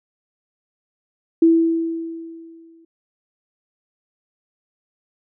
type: tone with exponential decay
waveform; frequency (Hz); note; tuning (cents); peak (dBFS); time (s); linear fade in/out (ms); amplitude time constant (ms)
sine; 329.6; E4; 0; -8; 1.42-2.85; 5; 310
effects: none